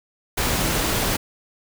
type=noise; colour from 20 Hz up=pink; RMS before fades=-22 dBFS; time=0.37-1.17 s; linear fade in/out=10 ms; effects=none